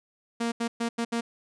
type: tone bursts at uneven times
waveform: sawtooth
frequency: 233.1 Hz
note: A#3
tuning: in tune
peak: -22 dBFS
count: 5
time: 0.4-0.52 / 0.6-0.68 / 0.8-0.89 / 0.98-1.05 / 1.12-1.21 s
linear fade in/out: 10 ms
effects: resampled to 22050 Hz